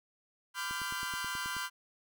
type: chord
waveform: sawtooth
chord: G dominant seventh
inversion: first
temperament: equal with one note detuned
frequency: 1007.9 / 1174.7 / 1396.9 / 1568 Hz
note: B5 / D6 / F6 / G6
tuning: +35 / 0 / 0 / 0 cents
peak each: -36 / -41 / -37 / -36 dBFS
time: 0.54-1.7 s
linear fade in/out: 50 ms
type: click train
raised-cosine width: 3 ms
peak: -35 dBFS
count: 9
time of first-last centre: 0.71-1.567 s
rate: 9.34 Hz
effects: none